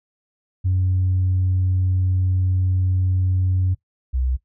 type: tone pair in turn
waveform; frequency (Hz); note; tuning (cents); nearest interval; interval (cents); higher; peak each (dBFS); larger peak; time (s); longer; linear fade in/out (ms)
sine; 92.5 / 63.94; F#2 / C2; 0 / -39; tritone; 639; first; -15 / -17; first; 0.64-3.75 / 4.13-4.37; first; 20
effects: noise-tail reverb RT60 0.1 s tail -18 dB re dry + tanh soft clip ceiling -13 dBFS